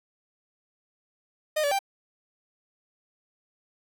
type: tone with pitch steps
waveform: 45% pulse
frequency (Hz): 614 / 574 / 787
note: D#5 / D5 / G5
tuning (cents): -23 / -40 / +7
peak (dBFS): -23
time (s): 1.56-1.791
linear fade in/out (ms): 10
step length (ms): 77
effects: none